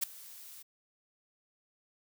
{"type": "noise with ADSR envelope", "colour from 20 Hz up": "blue", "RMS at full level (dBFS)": -28, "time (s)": [0.01, 0.63], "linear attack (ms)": 23, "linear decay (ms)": 7, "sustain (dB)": -22, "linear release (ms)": 14, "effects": []}